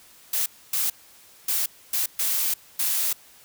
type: noise bursts at uneven times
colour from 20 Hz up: blue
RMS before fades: -24 dBFS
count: 6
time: 0.33-0.46 / 0.73-0.9 / 1.48-1.66 / 1.93-2.06 / 2.19-2.54 / 2.79-3.13 s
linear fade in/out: 5 ms
effects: white hiss -52 dBFS RMS until 3.44 s